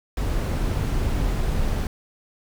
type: noise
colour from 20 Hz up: brown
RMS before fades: -23 dBFS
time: 0.17-1.87 s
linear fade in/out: 2 ms
effects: none